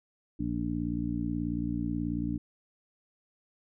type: harmonic tone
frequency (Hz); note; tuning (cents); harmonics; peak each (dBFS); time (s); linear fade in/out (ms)
58.4; A#1; +4; 1 / 2 / 3 / 4 / 5; -38 / -38 / -36 / -35 / -33; 0.39-2.38; 10
effects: none